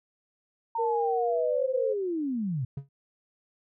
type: linear sweep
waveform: sine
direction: down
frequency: 924 to 116.54 Hz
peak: -27 dBFS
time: 0.75-2.65 s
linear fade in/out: 5 ms
type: tone with pitch glide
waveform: sine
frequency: 466.2 to 526.3 Hz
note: A#4 to C5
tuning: 0 to +10 cents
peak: -26 dBFS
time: 0.78-1.94 s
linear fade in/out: 20 ms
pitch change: +210 cents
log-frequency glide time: 1.19-1.76 s
type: tone with exponential decay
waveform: triangle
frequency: 138.59 Hz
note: C#3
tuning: in tune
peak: -26 dBFS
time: 2.77-2.89 s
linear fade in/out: 5 ms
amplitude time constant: 24 ms
effects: none